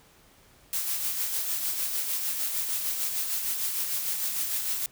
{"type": "noise with tremolo", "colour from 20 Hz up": "blue", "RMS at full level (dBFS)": -28, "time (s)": [0.73, 4.86], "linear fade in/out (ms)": 2, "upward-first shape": "sine", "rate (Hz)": 6.6, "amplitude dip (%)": 40, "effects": ["pink hiss -58 dBFS RMS until 4.91 s"]}